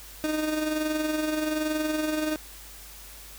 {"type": "tone with amplitude modulation", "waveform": "30% pulse", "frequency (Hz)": 308.4, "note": "D#4", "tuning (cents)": -15, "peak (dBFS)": -21, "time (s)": [0.24, 2.36], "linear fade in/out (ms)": 0, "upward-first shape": "sine", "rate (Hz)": 21.2, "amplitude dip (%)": 45, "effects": ["added 50 Hz sine -48 dBFS peak until 3.38 s", "white hiss -46 dBFS RMS until 3.38 s"]}